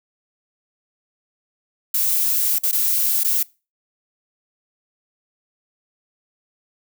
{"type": "noise with dropouts", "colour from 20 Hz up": "violet", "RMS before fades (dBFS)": -19, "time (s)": [1.94, 3.43], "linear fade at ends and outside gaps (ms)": 5, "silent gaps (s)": [[2.585, 2.634], [2.714, 2.727], [3.235, 3.245]], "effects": ["noise-tail reverb RT60 0.3 s tail -23 dB re dry"]}